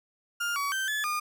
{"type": "tone with pitch steps", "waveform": "35% pulse", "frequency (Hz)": [1407, 1132, 1556, 1721, 1215], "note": ["F6", "C#6", "G6", "A6", "D#6"], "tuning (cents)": [12, 36, -13, -39, -42], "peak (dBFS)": -26, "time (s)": [0.4, 1.2], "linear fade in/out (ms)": 10, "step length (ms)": 160, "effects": []}